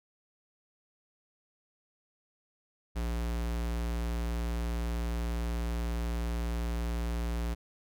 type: tone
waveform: square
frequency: 58.2 Hz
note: A#1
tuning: 2 cents flat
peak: -31 dBFS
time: 2.95-7.55 s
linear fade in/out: 20 ms
effects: none